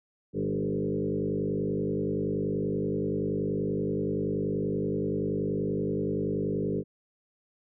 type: tone with frequency modulation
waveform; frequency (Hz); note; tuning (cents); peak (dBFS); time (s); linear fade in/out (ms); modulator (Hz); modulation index
sine; 295.5; D4; +11; -26; 0.33-6.84; 50; 50.5; 3.4
effects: none